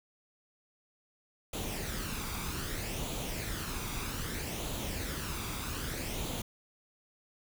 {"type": "noise with flanger", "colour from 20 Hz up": "pink", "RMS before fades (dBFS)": -37, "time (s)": [1.53, 6.42], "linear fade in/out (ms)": 5, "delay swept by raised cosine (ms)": [0.28, 0.85], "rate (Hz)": 0.63, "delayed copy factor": 0.5, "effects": []}